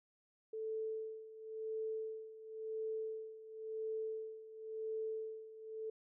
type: tone with tremolo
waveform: sine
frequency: 439.9 Hz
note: A4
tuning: in tune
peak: -37 dBFS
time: 0.53-5.9 s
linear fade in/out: 5 ms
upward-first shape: sine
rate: 0.95 Hz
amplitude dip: 80%
effects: none